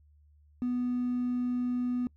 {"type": "tone with hard clipping", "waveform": "triangle", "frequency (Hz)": 246.9, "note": "B3", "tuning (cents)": 0, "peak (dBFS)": -28, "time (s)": [0.62, 2.07], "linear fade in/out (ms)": 0, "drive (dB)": 4, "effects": ["noise-tail reverb RT60 0.1 s tail -24 dB re dry", "added 74 Hz sine -58 dBFS peak until 2.16 s"]}